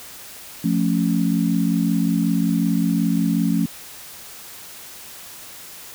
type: chord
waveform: sine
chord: F augmented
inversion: none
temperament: equal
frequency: 174.61 / 220 / 277.2 Hz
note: F3 / A3 / C#4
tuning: 0 / 0 / 0 cents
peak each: -20 / -21 / -22 dBFS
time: 0.64-3.66 s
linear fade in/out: 5 ms
effects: white hiss -39 dBFS RMS until 5.94 s